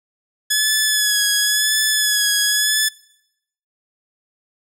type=tone with vibrato; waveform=10% pulse; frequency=1700 Hz; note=G#6; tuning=40 cents sharp; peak=-6 dBFS; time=0.5-2.89 s; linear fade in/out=10 ms; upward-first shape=sine; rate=0.95 Hz; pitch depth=36 cents each way; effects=noise-tail reverb RT60 0.8 s tail -22 dB re dry